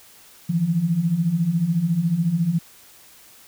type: beating tone pair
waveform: sine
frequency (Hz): 158 / 172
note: D#3 / F3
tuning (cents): +27 / -26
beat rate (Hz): 14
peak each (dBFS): -24 / -19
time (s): 0.49-2.59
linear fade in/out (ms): 10
effects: white hiss -49 dBFS RMS until 3.47 s